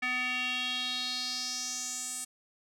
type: tone with band-pass filter sweep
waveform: square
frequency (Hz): 251.2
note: B3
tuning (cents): +30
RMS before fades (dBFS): -34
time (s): 0.02-2.25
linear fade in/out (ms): 10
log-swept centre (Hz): 2100 to 8600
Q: 4.2
effects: none